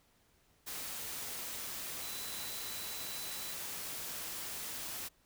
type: tone in noise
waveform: sine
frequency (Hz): 3985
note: B7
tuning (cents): +15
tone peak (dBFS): -48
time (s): 2.01-3.55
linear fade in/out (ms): 20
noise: white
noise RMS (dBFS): -42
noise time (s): 0.66-5.09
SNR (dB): -9
effects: pink hiss -70 dBFS RMS until 5.25 s